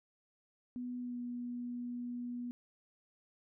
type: tone with pitch glide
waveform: sine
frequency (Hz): 246.9 to 243.1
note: B3 to B3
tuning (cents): 0 to -27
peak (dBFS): -38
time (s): 0.76-2.51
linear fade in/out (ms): 0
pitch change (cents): -27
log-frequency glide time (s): 0.99-1.18
effects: none